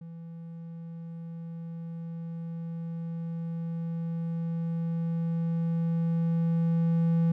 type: tone with level ramp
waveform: triangle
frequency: 166.4 Hz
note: E3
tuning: 17 cents sharp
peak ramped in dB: -38 to -19 dBFS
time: 0.01-7.32 s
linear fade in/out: 5 ms
effects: none